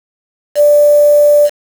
sine tone with quantisation, 587.3 Hz, D5, in tune, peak -4 dBFS, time 0.55-1.5 s, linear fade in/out 50 ms, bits 4, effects none

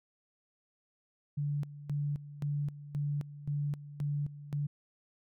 sine tone with tremolo, 145.1 Hz, D3, 21 cents flat, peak -30 dBFS, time 1.37-4.67 s, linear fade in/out 10 ms, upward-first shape square, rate 1.9 Hz, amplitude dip 80%, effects none

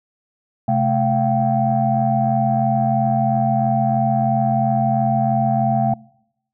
sine tone cluster, 130.5 / 217.2 / 690 / 773 Hz, C3 / A3 / F5 / G5, -4 / -22 / -21 / -24 cents, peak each -20 dBFS, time 0.68-5.94 s, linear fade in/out 5 ms, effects noise-tail reverb RT60 0.8 s tail -24 dB re dry + tanh soft clip ceiling -5 dBFS

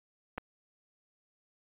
clicks, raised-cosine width 0.5 ms, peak -29 / -20 dBFS, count 2, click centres 0.377 / 0.381 s, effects resampled to 8000 Hz

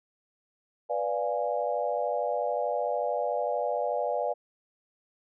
sine chord, B diminished seventh, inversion none, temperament equal, 493.9 / 587.3 / 698.5 / 830.6 Hz, B4 / D5 / F5 / Ab5, 0 / 0 / 0 / 0 cents, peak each -32 / -30 / -32 / -34 dBFS, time 0.89-4.34 s, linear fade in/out 20 ms, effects none

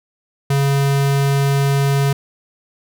square tone, 139.2 Hz, C#3, 8 cents sharp, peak -14 dBFS, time 0.5-2.13 s, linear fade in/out 5 ms, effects none

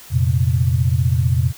sine chord, F suspended fourth, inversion none, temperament equal with one note detuned, 87.31 / 116.54 / 132.03 Hz, F2 / Bb2 / C3, 0 / 0 / +16 cents, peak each -18 dBFS, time 0.1-1.53 s, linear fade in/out 50 ms, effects white hiss -41 dBFS RMS until 1.57 s

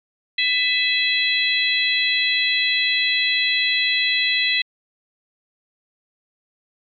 harmonic tone with a mistuned harmonic, 666 Hz, E5, 18 cents sharp, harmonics 3 / 4 / 5 / 6, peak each -22 / -22 / -23 / -22 dBFS, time 0.38-4.62 s, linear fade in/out 5 ms, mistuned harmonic 4, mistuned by -44 cents, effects MP3 96 kbps

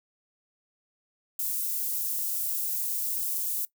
white high-pass noise, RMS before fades -30 dBFS, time 1.39-3.65 s, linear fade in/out 2 ms, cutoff 11000 Hz, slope 12 dB/octave, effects noise-tail reverb RT60 0.1 s tail -19 dB re dry

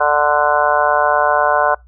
harmonic tone, 148 Hz, D3, 14 cents sharp, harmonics 3 / 4 / 5 / 6 / 7 / 8 / 9 / 10, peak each -25 / -17 / -17 / -23 / -17 / -27 / -24 / -19 dBFS, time 0-1.75 s, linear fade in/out 10 ms, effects noise-tail reverb RT60 0.2 s tail -25 dB re dry + added 60 Hz sine -42 dBFS peak until 1.87 s

